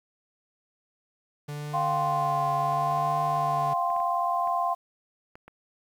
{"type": "tone with vibrato", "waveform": "45% pulse", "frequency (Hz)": 146.2, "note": "D3", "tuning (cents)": -7, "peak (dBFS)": -33, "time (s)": [1.48, 3.74], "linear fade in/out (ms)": 10, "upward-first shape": "triangle", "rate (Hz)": 0.73, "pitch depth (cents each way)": 42}
{"type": "chord", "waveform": "sine", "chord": "F suspended second", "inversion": "none", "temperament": "equal with one note detuned", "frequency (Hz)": [698.5, 777.2, 1046.5], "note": ["F5", "G5", "C6"], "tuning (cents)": [0, -15, 0], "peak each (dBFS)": [-27, -31, -27], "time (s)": [1.73, 4.75], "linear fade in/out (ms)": 20}
{"type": "clicks", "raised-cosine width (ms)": 0.5, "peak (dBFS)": -31, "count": 10, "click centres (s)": [2.723, 2.913, 2.981, 3.364, 3.903, 3.964, 4.002, 4.474, 5.355, 5.48]}
{"effects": ["9-bit"]}